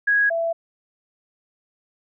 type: tone pair in turn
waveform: sine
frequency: 1656 / 666.6 Hz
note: G#6 / E5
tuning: -5 / +19 cents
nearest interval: octave + major third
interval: 1576 cents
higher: first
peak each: -15 / -20 dBFS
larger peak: first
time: 0.07-0.3 / 0.3-0.53 s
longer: neither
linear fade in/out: 10 ms
effects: none